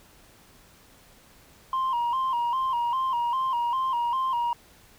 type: tone with vibrato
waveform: sine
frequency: 998 Hz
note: B5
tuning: 18 cents sharp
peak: -21 dBFS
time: 1.73-4.53 s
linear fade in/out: 2 ms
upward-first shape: square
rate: 2.5 Hz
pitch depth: 86 cents each way
effects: tanh soft clip ceiling -22 dBFS + pink hiss -55 dBFS RMS until 4.98 s